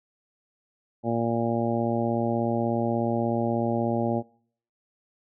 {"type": "harmonic tone", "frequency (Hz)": 116.54, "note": "A#2", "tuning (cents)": 0, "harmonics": [1, 2, 3, 4, 5, 6, 7], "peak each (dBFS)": [-31, -27, -30, -34, -30, -34, -33], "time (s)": [1.03, 4.23], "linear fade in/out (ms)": 50, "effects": ["noise-tail reverb RT60 0.6 s tail -24 dB re dry"]}